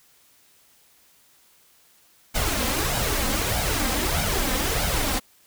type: noise with flanger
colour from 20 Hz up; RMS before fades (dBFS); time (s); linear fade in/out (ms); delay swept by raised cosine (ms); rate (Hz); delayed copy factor
pink; -24; 2.34-5.2; 20; 1.3 to 3.9; 1.6; +0.6
effects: white hiss -58 dBFS RMS until 5.46 s